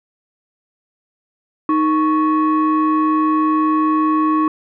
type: tone pair together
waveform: sine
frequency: 311.1 / 1108.7 Hz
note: D#4 / C#6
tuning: 0 / 0 cents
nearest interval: octave + minor seventh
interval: 2200 cents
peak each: -13 / -15 dBFS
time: 1.69-4.48 s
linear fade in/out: 2 ms
effects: tanh soft clip ceiling -9 dBFS